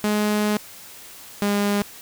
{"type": "tone pair in turn", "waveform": "sawtooth", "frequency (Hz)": [210, 203.6], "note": ["G#3", "G#3"], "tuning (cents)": [19, -34], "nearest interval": "minor second", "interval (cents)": 53, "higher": "first", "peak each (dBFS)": -15, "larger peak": "neither", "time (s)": [[0.04, 0.57], [1.42, 1.82]], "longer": "first", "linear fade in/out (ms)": 0, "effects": ["white hiss -42 dBFS RMS until 2.01 s"]}